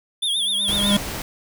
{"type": "tone with vibrato", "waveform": "square", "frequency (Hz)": 3445, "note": "A7", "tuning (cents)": -37, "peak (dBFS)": -20, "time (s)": [0.22, 0.97], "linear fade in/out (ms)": 10, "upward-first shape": "triangle", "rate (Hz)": 8, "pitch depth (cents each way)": 130}
{"type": "tone with exponential growth", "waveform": "square", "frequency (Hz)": 202.9, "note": "G#3", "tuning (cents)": -40, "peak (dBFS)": -15, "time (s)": [0.37, 0.97], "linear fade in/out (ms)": 5, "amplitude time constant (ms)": 130}
{"type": "noise", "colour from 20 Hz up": "pink", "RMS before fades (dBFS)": -29, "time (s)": [0.68, 1.22], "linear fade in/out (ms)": 2}
{"effects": []}